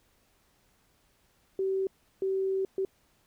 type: tone bursts at uneven times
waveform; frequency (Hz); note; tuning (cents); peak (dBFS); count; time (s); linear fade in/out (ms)
sine; 383.9; G4; -36; -26; 3; 1.59-1.87 / 2.22-2.65 / 2.78-2.85; 2
effects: pink hiss -68 dBFS RMS until 3.26 s